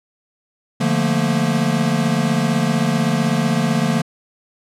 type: chord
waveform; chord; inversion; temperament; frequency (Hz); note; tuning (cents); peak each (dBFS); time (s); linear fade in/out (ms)
square; Bb major seventh; first; equal with one note detuned; 146.83 / 174.61 / 220 / 235.8; D3 / F3 / A3 / Bb3; 0 / 0 / 0 / +20; -22; 0.8-4.02; 10
effects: low-pass 10000 Hz 12 dB/octave